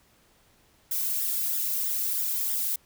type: noise with flanger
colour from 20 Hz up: violet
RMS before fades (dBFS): -28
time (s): 0.91-2.76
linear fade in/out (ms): 5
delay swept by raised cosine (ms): 0.56 to 1.96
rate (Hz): 3.1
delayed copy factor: +0.8
effects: pink hiss -62 dBFS RMS until 2.85 s